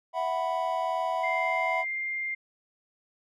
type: chord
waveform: triangle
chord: E suspended second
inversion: none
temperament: just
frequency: 659.3 / 741.7 / 988.9 Hz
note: E5 / F#5 / B5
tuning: 0 / +4 / +2 cents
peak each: -29 dBFS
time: 0.13-1.85 s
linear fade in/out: 50 ms
type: tone with pitch glide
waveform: sine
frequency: 2093 to 2106 Hz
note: C7 to C7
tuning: 0 to +11 cents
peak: -29 dBFS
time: 1.23-2.35 s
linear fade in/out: 10 ms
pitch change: +11 cents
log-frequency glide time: 1.42-2 s
effects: none